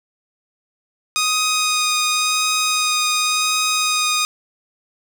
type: tone with vibrato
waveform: 10% pulse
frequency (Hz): 1244.5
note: D#6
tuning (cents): 0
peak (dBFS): -8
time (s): 1.16-4.25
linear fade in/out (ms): 0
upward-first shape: sine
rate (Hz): 0.91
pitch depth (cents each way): 12
effects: none